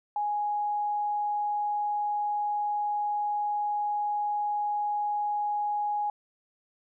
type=tone; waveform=sine; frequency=830.6 Hz; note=G#5; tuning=in tune; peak=-26 dBFS; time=0.16-6.1 s; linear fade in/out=2 ms; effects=none